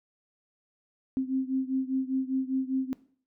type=beating tone pair; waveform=sine; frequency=261.6 / 266.6 Hz; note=C4 / C4; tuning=0 / +33 cents; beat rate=5 Hz; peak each=-28 / -31 dBFS; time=1.17-2.93 s; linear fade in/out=0 ms; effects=noise-tail reverb RT60 0.5 s tail -18 dB re dry